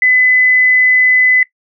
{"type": "tone", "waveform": "sine", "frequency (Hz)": 2011, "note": "B6", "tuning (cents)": 31, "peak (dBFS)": -7, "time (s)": [0.02, 1.43], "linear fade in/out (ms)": 2, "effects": ["noise-tail reverb RT60 0.1 s tail -19 dB re dry"]}